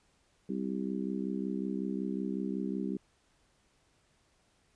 harmonic tone, 65.41 Hz, C2, in tune, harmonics 3 / 4 / 5 / 6, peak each -35 / -37 / -39 / -41 dBFS, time 0.49-2.97 s, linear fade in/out 5 ms, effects pink hiss -70 dBFS RMS until 4.75 s + resampled to 22050 Hz

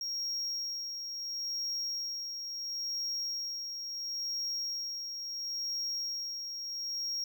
triangle tone with tremolo, 5588 Hz, F8, in tune, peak -31 dBFS, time 0.01-7.24 s, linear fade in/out 2 ms, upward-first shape sine, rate 0.73 Hz, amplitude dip 45%, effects none

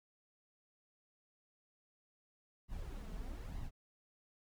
brown noise with flanger, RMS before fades -44 dBFS, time 2.68-3.71 s, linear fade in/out 50 ms, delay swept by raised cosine 1 to 4.7 ms, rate 1.1 Hz, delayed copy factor +0.55, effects none

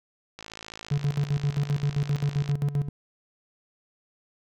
click train, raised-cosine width 0.2 ms, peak -22 dBFS, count 117, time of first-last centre 0.39-2.515 s, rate 54.6 Hz
triangle tone with tremolo, 143.4 Hz, D3, 41 cents flat, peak -19 dBFS, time 0.91-2.89 s, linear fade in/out 5 ms, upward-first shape square, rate 7.6 Hz, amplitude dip 75%
effects none

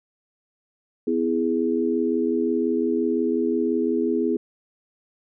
sine chord, E major, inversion second, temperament equal with one note detuned, 251.4 / 329.6 / 415.3 Hz, B3 / E4 / G#4, +31 / 0 / 0 cents, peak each -24 dBFS, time 1.07-4.37 s, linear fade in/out 5 ms, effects none

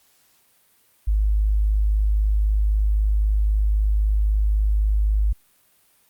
sine tone, 51.91 Hz, G#1, in tune, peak -16 dBFS, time 1.07-5.33 s, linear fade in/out 10 ms, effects white hiss -60 dBFS RMS until 6.09 s + Opus 48 kbps

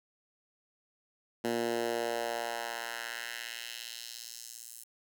10% pulse tone with high-pass filter sweep, 117.3 Hz, A#2, 11 cents sharp, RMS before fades -37 dBFS, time 1.44-4.84 s, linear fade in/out 5 ms, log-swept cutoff 250 to 9200 Hz, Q 1.4, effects none

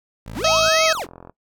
15% pulse tone, 54.8 Hz, A1, 6 cents flat, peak -26 dBFS, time 0.26-0.69 s, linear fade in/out 5 ms
square linear two-way sweep, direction up then down, 71.1 to 2304 to 130.4 Hz, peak -25 dBFS, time 0.33-1.07 s, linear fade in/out 50 ms, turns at 0.85 s
harmonic tone, 641 Hz, E5, 49 cents flat, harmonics 1 / 2 / 4 / 5 / 6 / 7 / 8 / 9 / 10, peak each -18 / -21 / -24 / -25 / -26 / -26 / -27 / -28 / -28 dBFS, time 0.44-0.93 s, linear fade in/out 5 ms
click train, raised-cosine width 1 ms, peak -25 dBFS, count 26, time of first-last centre 0.72-1.296 s, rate 43.4 Hz
effects noise-tail reverb RT60 0.1 s tail -20 dB re dry

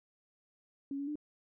sine tone with pitch steps, 277.5 / 282.2 / 298 Hz, C#4 / C#4 / D4, +2 / +31 / +25 cents, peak -35 dBFS, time 0.91-1.156 s, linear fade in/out 2 ms, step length 82 ms, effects none

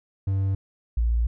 triangle / sine tone pair in turn, 97 / 57.68 Hz, G2 / A#1, -18 / -18 cents, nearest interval major sixth, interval 900 cents, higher first, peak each -19 dBFS, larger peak neither, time 0.27-0.55 / 0.97-1.27 s, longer second, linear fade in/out 5 ms, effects none

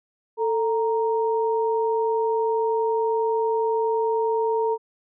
sine tone pair together, 444.8 / 932.3 Hz, A4 / A#5, +19 / 0 cents, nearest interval octave + minor second, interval 1281 cents, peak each -21 / -25 dBFS, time 0.37-4.78 s, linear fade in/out 50 ms, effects none

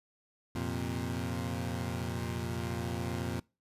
20% pulse chord, F suspended fourth, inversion none, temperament equal, 87.31 / 116.54 / 130.81 Hz, F2 / Bb2 / C3, 0 / 0 / 0 cents, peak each -32 / -32 / -36 dBFS, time 0.55-3.4 s, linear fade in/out 5 ms, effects noise-tail reverb RT60 0.3 s tail -25 dB re dry + resampled to 32000 Hz

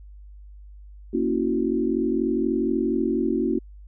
sine chord, F# dominant seventh, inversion first, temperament equal, 233.1 / 277.2 / 329.6 / 370 Hz, A#3 / C#4 / E4 / F#4, 0 / 0 / 0 / 0 cents, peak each -26 dBFS, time 1.13-3.59 s, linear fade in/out 10 ms, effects added 50 Hz sine -41 dBFS peak until 3.87 s

